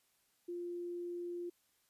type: tone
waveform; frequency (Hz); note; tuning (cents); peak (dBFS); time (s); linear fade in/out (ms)
sine; 349.2; F4; 0; -39; 0.48-1.5; 10
effects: white hiss -75 dBFS RMS until 1.89 s + resampled to 32000 Hz